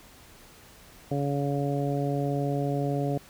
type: harmonic tone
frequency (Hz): 141.5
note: C#3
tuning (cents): +36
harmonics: 1 / 2 / 3 / 4 / 5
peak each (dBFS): -28 / -31 / -33 / -34 / -35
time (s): 1.11-3.18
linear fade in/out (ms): 5
effects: pink hiss -52 dBFS RMS until 3.29 s